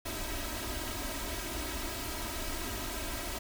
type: noise with comb filter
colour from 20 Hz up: pink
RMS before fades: -37 dBFS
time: 0.05-3.39 s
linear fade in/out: 10 ms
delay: 3.1 ms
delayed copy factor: +0.95
effects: none